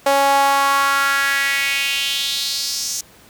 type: tone with high-pass filter sweep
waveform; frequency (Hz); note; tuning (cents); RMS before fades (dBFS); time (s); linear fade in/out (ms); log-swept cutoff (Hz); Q
sawtooth; 277.2; C#4; 0; -18; 0.06-3.01; 5; 640 to 6300; 3.5
effects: pink hiss -47 dBFS RMS until 3.29 s + high-pass 60 Hz 12 dB/octave